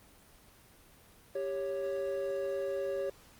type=tone pair together; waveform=triangle; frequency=394.5 / 554.4 Hz; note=G4 / C#5; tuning=+11 / 0 cents; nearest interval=tritone; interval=589 cents; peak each=-34 / -32 dBFS; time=1.35-3.1 s; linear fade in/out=5 ms; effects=pink hiss -59 dBFS RMS until 3.39 s + Opus 24 kbps